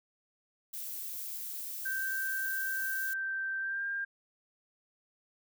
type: noise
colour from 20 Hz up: violet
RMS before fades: -40 dBFS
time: 0.73-3.14 s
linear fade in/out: 10 ms
type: tone with pitch glide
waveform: sine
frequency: 1563 to 1600.5 Hz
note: G6 to G6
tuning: -6 to +36 cents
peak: -32 dBFS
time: 1.85-4.05 s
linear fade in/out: 10 ms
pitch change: +42 cents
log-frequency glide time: 3.59-3.85 s
effects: none